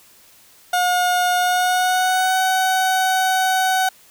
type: tone with pitch glide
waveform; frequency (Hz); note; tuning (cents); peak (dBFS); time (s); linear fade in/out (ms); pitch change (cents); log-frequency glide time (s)
30% pulse; 719 to 752.1; F#5 to F#5; -50 to +28; -13; 0.73-3.89; 5; +78; 1.38-2.4
effects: white hiss -50 dBFS RMS until 4.1 s